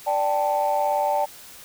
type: chord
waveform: sine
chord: D suspended fourth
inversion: none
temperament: just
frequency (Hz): 587.3 / 783.1 / 881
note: D5 / G5 / A5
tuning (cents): 0 / -2 / +2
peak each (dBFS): -23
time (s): 0.06-1.26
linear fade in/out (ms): 20
effects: tanh soft clip ceiling -13 dBFS + white hiss -44 dBFS RMS until 1.64 s